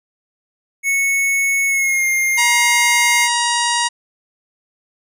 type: tone with pitch glide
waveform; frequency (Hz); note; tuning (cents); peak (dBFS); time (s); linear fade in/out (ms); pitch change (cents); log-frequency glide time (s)
square; 2206 to 2120; C#7 to C7; -9 to +22; -15; 0.83-3.29; 50; -69; 1.67-2.06
type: harmonic tone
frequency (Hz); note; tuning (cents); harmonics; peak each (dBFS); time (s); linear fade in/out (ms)
950; A#5; +33; 1 / 2 / 3 / 4 / 5 / 6 / 7 / 8 / 9 / 10; -19 / -22 / -24 / -25 / -26 / -27 / -27 / -28 / -29 / -29; 2.37-3.89; 20
effects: none